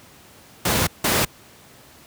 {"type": "noise bursts at uneven times", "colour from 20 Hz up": "pink", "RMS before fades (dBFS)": -19, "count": 2, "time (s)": [[0.65, 0.87], [1.04, 1.25]], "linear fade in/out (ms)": 5, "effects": ["pink hiss -48 dBFS RMS until 2.06 s", "high-pass 80 Hz 12 dB/octave"]}